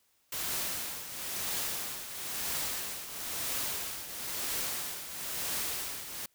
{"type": "noise with tremolo", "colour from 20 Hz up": "white", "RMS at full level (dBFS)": -33, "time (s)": [0.32, 6.26], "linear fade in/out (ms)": 5, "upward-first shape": "triangle", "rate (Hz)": 1, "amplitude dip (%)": 70, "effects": ["white hiss -71 dBFS RMS until 6.34 s"]}